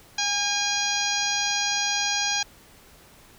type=harmonic tone with a mistuned harmonic; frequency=818 Hz; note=G#5; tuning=26 cents flat; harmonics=1 / 2 / 3 / 4 / 5 / 6 / 7 / 8; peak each=-31 / -31 / -31 / -31 / -31 / -31 / -31 / -31 dBFS; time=0.18-2.43 s; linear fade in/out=5 ms; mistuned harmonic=2; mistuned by=-17 cents; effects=pink hiss -52 dBFS RMS until 3.38 s